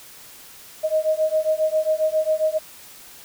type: beating tone pair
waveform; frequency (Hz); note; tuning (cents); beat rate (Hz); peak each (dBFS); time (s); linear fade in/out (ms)
sine; 622.3 / 629.7; D#5 / D#5; 0 / +21; 7.4; -21; 0.83-2.59; 20
effects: white hiss -44 dBFS RMS until 3.24 s